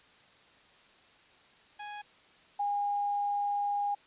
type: tone pair in turn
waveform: sawtooth / sine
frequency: 830.6 / 814.9 Hz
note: G#5 / G#5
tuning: 0 / -33 cents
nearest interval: unison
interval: 33 cents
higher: first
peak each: -36 / -28 dBFS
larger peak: second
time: 1.79-2.02 / 2.59-3.95 s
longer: second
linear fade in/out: 10 ms
effects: white hiss -60 dBFS RMS until 4.06 s + resampled to 8000 Hz